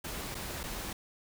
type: noise with dropouts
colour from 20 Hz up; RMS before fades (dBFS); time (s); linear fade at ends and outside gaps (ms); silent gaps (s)
pink; -39; 0.04-0.93; 5; 0.346-0.35 / 0.633-0.637
effects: none